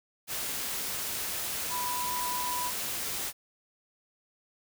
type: tone in noise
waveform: sine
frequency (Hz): 986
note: B5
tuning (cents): -3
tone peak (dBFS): -32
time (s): 1.69-2.72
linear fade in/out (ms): 50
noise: white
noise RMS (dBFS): -34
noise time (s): 0.27-3.33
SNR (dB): -1
effects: none